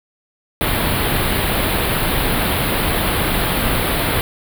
pink band-stop noise, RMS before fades -18 dBFS, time 0.61-4.21 s, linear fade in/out 0 ms, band 4200 to 9600 Hz, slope 48 dB/octave, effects none

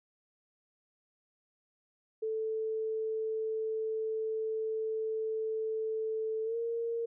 sine tone with pitch glide, 440 to 463.2 Hz, A4 to A#4, 0 to -11 cents, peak -31 dBFS, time 2.22-7.06 s, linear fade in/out 10 ms, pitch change +89 cents, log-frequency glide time 6.44-6.56 s, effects none

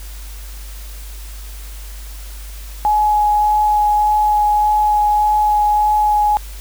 sine tone with vibrato, 841 Hz, G#5, 22 cents sharp, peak -11 dBFS, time 2.85-6.37 s, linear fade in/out 0 ms, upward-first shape sine, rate 1.7 Hz, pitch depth 9 cents each way, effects added 50 Hz sine -29 dBFS peak until 6.6 s + white hiss -39 dBFS RMS until 6.6 s

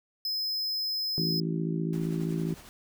square tone, 5100 Hz, D#8, 42 cents sharp, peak -29 dBFS, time 0.25-1.4 s, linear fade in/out 2 ms
harmonic tone, 55 Hz, A1, in tune, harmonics 3 / 4 / 5 / 6 / 7, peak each -29 / -37 / -37 / -36 / -38 dBFS, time 1.18-2.54 s, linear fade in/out 0 ms
pink noise with tremolo, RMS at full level -48 dBFS, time 1.93-2.69 s, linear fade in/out 0 ms, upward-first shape sine, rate 11 Hz, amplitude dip 40%
effects none

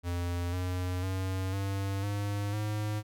square tone with pitch steps, 87.31 / 90.76 / 94.34 / 98.06 / 101.93 / 105.95 Hz, F2 / F#2 / F#2 / G2 / G#2 / G#2, 0 / -33 / +34 / +1 / -32 / +35 cents, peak -31 dBFS, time 0.03-3.03 s, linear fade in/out 50 ms, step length 500 ms, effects none

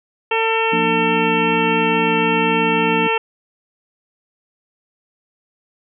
harmonic tone, 449.7 Hz, A4, 38 cents sharp, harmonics 1 / 2 / 3 / 4 / 5 / 6 / 7, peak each -20 / -20 / -26 / -28 / -27 / -21 / -30 dBFS, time 0.31-3.18 s, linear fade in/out 5 ms
sine chord, Bb major, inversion second, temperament equal with one note detuned, 174.61 / 233.1 / 300.5 Hz, F3 / Bb3 / D4, 0 / 0 / +40 cents, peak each -24 dBFS, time 0.72-3.08 s, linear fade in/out 10 ms
effects none

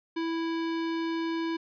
square tone, 329.6 Hz, E4, in tune, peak -29 dBFS, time 0.16-1.57 s, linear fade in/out 10 ms, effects resampled to 11025 Hz

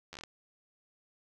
slowing click train, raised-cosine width 0.2 ms, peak -27 dBFS, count 7, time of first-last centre 0.13-0.237 s, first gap 11 ms, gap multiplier 1.19, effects none

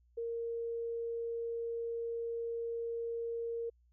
sine tone, 464.2 Hz, A#4, 7 cents flat, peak -35 dBFS, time 0.17-3.7 s, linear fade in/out 10 ms, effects added 60 Hz sine -65 dBFS peak until 3.92 s

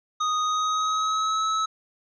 square tone with pitch glide, 1244.5 to 1295.9 Hz, D#6 to E6, 0 to -30 cents, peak -23 dBFS, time 0.2-1.66 s, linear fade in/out 10 ms, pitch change +70 cents, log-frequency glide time 0.41-1.45 s, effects resampled to 16000 Hz

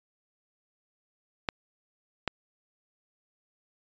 clicks, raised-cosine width 0.3 ms, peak -11 dBFS, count 2, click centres 1.488 / 2.277 s, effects resampled to 16000 Hz

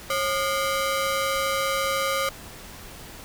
sawtooth ring-modulated tone, 880 Hz, A5, in tune, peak -16 dBFS, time 0.1-2.29 s, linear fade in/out 2 ms, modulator 337 Hz, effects pink hiss -42 dBFS RMS until 3.24 s

